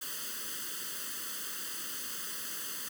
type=noise with comb filter; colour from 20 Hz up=white; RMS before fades=-39 dBFS; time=0.01-2.89 s; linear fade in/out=10 ms; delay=0.64 ms; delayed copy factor=+1; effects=high-pass 200 Hz 12 dB/octave